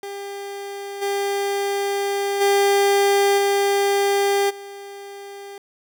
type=tone with level steps; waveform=30% pulse; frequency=400 Hz; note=G4; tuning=35 cents sharp; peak=-27 / -18 / -12 / -14 / -32 dBFS; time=0.03-5.58 s; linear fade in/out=2 ms; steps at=1.01 / 2.4 / 3.37 / 4.49 s; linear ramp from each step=20 ms; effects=none